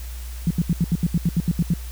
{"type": "tone bursts", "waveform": "sine", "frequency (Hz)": 170, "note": "F3", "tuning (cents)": -46, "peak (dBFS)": -15, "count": 12, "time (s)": [0.47, 1.738], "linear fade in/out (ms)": 2, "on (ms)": 36, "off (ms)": 76, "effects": ["added 60 Hz sine -30 dBFS peak until 1.91 s", "white hiss -43 dBFS RMS until 1.91 s"]}